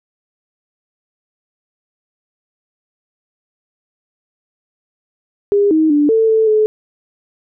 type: tone with pitch steps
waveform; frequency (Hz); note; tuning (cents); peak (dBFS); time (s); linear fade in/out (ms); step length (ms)
sine; 405.6 / 315 / 293.6 / 446 / 441.9 / 430; G#4 / D#4 / D4 / A4 / A4 / A4; -41 / +21 / 0 / +23 / +7 / -40; -9; 5.52-6.66; 0; 190
effects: none